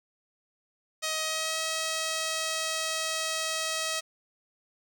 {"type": "tone with pitch glide", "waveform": "5% pulse", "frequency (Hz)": [631, 639.8], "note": ["D#5", "D#5"], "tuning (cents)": [24, 48], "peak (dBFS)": -17, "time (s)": [1.02, 4.01], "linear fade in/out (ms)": 20, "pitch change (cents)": 24, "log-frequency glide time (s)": [1.24, 1.58], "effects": []}